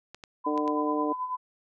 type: clicks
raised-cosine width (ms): 0.2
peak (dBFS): -25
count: 4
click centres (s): 0.146 / 0.238 / 0.577 / 0.678
type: tone with tremolo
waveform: sine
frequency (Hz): 1008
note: B5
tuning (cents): +35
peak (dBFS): -27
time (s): 0.44-1.37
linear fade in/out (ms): 20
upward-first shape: sine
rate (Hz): 9.2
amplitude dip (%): 60
type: harmonic tone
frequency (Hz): 150.2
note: D3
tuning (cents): +39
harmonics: 2 / 3 / 4 / 5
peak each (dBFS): -28 / -32 / -34 / -36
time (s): 0.46-1.13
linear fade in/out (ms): 10
effects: none